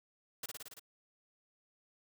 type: noise with echo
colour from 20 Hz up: white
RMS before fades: -41 dBFS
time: 0.43-0.46 s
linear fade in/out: 5 ms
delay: 56 ms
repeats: 6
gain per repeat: -2 dB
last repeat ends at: 0.796 s
effects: none